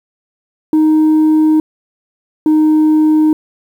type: tone pair in turn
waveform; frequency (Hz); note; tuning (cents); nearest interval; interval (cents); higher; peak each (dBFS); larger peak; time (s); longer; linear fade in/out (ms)
sine; 311.1 / 309.4; D#4 / D#4; 0 / -10; unison; 10; first; -4; neither; 0.73-1.6 / 2.46-3.33; neither; 2
effects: tanh soft clip ceiling -6 dBFS + 7-bit